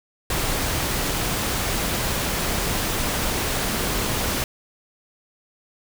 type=noise; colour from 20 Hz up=pink; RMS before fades=-24 dBFS; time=0.3-4.44 s; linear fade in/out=2 ms; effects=none